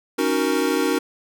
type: chord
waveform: square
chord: D# minor seventh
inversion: third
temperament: equal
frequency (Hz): 277.2 / 311.1 / 370 / 466.2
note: C#4 / D#4 / F#4 / A#4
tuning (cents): 0 / 0 / 0 / 0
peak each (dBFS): -25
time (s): 0.18-0.99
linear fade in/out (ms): 10
effects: none